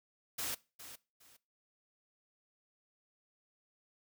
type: noise with echo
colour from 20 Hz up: white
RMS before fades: -38 dBFS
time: 0.38-0.55 s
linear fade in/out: 10 ms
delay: 410 ms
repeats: 2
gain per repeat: -12 dB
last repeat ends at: 1.37 s
effects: noise-tail reverb RT60 0.3 s tail -21 dB re dry